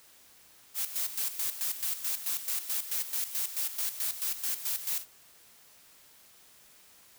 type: noise with tremolo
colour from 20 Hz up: blue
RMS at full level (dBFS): -31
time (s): 0.74-5.06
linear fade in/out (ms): 50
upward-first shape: square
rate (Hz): 4.6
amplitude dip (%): 70
effects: white hiss -58 dBFS RMS until 7.18 s